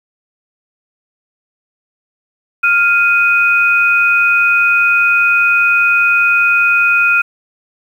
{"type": "tone pair together", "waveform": "sine", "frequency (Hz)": [1400, 2495], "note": ["F6", "D#7"], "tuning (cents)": [4, 4], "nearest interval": "minor seventh", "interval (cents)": 1000, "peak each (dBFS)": -11, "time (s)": [2.63, 7.22], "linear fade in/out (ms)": 10, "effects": ["7-bit"]}